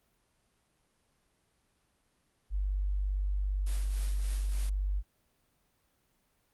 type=tone; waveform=sine; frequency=48.79 Hz; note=G1; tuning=7 cents flat; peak=-28 dBFS; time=2.5-5.03 s; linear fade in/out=50 ms
type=noise with tremolo; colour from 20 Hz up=white; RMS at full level=-44 dBFS; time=3.66-4.7 s; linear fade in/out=10 ms; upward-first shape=triangle; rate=3.4 Hz; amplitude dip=60%
effects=pink hiss -73 dBFS RMS until 6.53 s + Opus 32 kbps

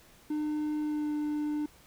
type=tone with pitch glide; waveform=triangle; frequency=302.2 to 298.7 Hz; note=D4 to D4; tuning=+50 to +29 cents; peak=-27 dBFS; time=0.3-1.66 s; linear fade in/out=5 ms; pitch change=-21 cents; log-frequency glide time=0.81-1.1 s; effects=pink hiss -58 dBFS RMS until 1.86 s

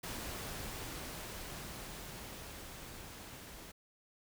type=noise with level ramp; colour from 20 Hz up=pink; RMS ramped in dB=-42 to -51 dBFS; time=0.03-3.72 s; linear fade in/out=10 ms; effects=none

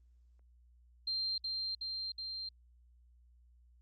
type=tone with echo; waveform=sine; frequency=4167 Hz; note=C8; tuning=8 cents flat; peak=-33 dBFS; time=1.07-1.38 s; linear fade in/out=5 ms; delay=370 ms; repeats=3; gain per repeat=-2 dB; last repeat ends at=2.49 s; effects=added 60 Hz sine -61 dBFS peak until 3.81 s + Opus 24 kbps

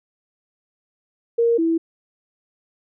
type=tone pair in turn; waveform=sine; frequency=466.2 / 328.9 Hz; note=A#4 / E4; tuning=0 / -4 cents; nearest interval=tritone; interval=604 cents; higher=first; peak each=-14 / -16 dBFS; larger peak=first; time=1.38-1.58 / 1.58-1.78 s; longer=neither; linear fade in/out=10 ms; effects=none

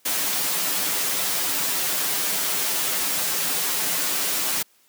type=noise with comb filter; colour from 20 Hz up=white; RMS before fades=-24 dBFS; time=0.05-4.63 s; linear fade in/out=10 ms; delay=8.7 ms; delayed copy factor=-0.85; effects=white hiss -60 dBFS RMS until 4.88 s + high-pass 150 Hz 12 dB/octave

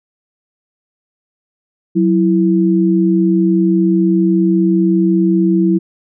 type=tone pair together; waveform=sine; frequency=185.6 / 330.7 Hz; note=F#3 / E4; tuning=+6 / +6 cents; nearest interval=minor seventh; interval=1000 cents; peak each=-12 dBFS; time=1.95-5.79 s; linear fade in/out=20 ms; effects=none

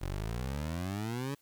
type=exponential sweep; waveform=20% pulse; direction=up; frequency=43.65 to 143.8 Hz; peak=-29 dBFS; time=0.01-1.35 s; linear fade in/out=10 ms; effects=white hiss -69 dBFS RMS until 1.41 s

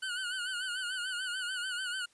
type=tone with vibrato; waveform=25% pulse; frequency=1480 Hz; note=F#6; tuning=in tune; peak=-30 dBFS; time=0.02-2.06 s; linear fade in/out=10 ms; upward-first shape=sine; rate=6.8 Hz; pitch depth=77 cents each way; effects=white hiss -66 dBFS RMS until 2.13 s + resampled to 22050 Hz

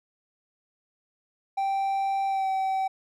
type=tone with pitch glide; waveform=triangle; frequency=782 to 767.2 Hz; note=G5 to G5; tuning=-4 to -37 cents; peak=-22 dBFS; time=1.57-2.88 s; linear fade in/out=10 ms; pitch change=-33 cents; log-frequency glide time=2.27-2.48 s; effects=none

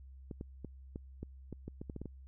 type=clicks; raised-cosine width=3 ms; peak=-29 dBFS; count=12; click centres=0.312 / 0.411 / 0.647 / 0.959 / 1.23 / 1.527 / 1.68 / 1.815 / 1.898 / 1.963 / 2.016 / 2.057 s; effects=added 66 Hz sine -50 dBFS peak until 2.27 s

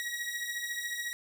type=beating tone pair; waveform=sawtooth; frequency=1897 / 1911 Hz; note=A#6 / A#6; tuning=+30 / +43 cents; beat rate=14 Hz; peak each=-36 / -32 dBFS; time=0-1.13 s; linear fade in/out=0 ms; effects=none

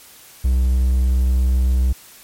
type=tone; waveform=triangle; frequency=63.5 Hz; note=B1; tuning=49 cents sharp; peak=-11 dBFS; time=0.44-1.93 s; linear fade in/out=10 ms; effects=white hiss -44 dBFS RMS until 2.23 s + MP3 64 kbps

